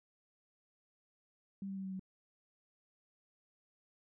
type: tone with pitch steps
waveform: sine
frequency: 196 / 194.08 / 192.19 / 190.31 / 188.45 Hz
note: G3 / G3 / G3 / F#3 / F#3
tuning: 0 / -17 / -34 / +49 / +32 cents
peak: -39 dBFS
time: 1.62-1.995 s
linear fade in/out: 2 ms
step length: 75 ms
effects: none